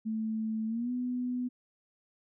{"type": "tone with pitch glide", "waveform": "sine", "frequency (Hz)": [220, 248.4], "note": ["A3", "B3"], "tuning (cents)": [0, 10], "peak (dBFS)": -30, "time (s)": [0.05, 1.49], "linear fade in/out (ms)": 20, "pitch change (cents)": 210, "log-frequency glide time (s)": [0.67, 0.91], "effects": []}